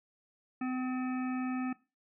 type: harmonic tone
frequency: 255.4 Hz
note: C4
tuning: 42 cents flat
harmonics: 1 / 3 / 5 / 7 / 9 / 10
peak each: -32 / -43 / -44 / -48 / -53 / -50 dBFS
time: 0.61-1.73 s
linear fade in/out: 5 ms
effects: noise-tail reverb RT60 0.3 s tail -20 dB re dry